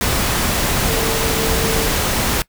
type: tone in noise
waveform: sine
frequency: 450 Hz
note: A4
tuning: 39 cents sharp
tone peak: -22 dBFS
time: 0.88-1.87 s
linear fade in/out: 0 ms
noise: pink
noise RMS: -18 dBFS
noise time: 0.01-2.42 s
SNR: -7 dB
effects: noise-tail reverb RT60 0.1 s tail -21 dB re dry